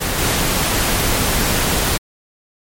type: noise with level steps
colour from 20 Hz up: pink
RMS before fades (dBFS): -20 / -17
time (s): 0-1.98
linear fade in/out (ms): 20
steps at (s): 0.18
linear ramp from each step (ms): 5
effects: MP3 64 kbps